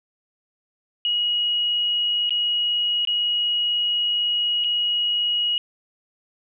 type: tone with dropouts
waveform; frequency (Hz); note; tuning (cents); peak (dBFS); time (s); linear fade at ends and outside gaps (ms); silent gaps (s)
sine; 2899; F#7; -36; -19; 1.05-5.58; 1; 2.294-2.306 / 3.051-3.073 / 4.64-4.644
effects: none